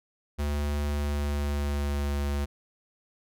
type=tone with pitch glide; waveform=square; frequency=73 to 71.42 Hz; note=D2 to D2; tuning=-10 to -48 cents; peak=-27 dBFS; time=0.38-2.46 s; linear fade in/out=20 ms; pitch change=-38 cents; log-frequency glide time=0.85-2.14 s; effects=none